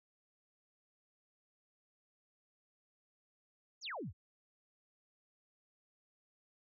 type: exponential sweep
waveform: sine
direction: down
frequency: 7280 to 64.1 Hz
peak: -40 dBFS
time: 3.81-4.13 s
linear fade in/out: 50 ms
effects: none